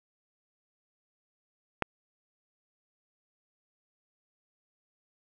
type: click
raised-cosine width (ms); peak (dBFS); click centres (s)
0.5; -11; 1.823
effects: none